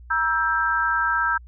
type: chord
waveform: sine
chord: E diminished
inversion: second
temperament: just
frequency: 949.3 / 1318.5 / 1582.2 Hz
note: Bb5 / E6 / G6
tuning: +31 / 0 / +16 cents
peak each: -26 / -23 / -22 dBFS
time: 0.1-1.38 s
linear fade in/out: 10 ms
effects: added 60 Hz sine -41 dBFS peak until 1.47 s